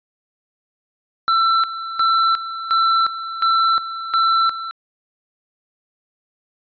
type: tone with tremolo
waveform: square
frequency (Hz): 1339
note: E6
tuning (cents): +27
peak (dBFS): -14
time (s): 1.28-4.71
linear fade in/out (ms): 0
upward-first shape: square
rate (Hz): 1.4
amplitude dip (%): 75
effects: resampled to 11025 Hz